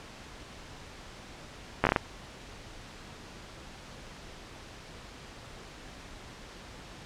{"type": "slowing click train", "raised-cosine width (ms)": 0.5, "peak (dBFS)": -7, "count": 6, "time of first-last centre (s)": [1.84, 1.962], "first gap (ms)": 12, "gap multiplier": 1.36, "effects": ["pink hiss -47 dBFS RMS until 7.05 s", "low-pass 6000 Hz 12 dB/octave"]}